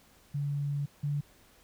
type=tone pair in turn; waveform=sine; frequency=143.2 / 144.86 Hz; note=D3 / D3; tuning=-43 / -23 cents; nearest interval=unison; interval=20 cents; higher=second; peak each=-29 / -28 dBFS; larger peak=second; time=0.34-0.86 / 1.03-1.21 s; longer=first; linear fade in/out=10 ms; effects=pink hiss -61 dBFS RMS until 1.63 s